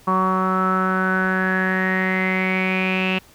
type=tone with low-pass filter sweep; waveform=sawtooth; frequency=187.2 Hz; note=F#3; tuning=20 cents sharp; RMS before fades=-20 dBFS; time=0.07-3.19 s; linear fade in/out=10 ms; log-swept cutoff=1100 to 2700 Hz; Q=9.8; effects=pink hiss -50 dBFS RMS until 3.34 s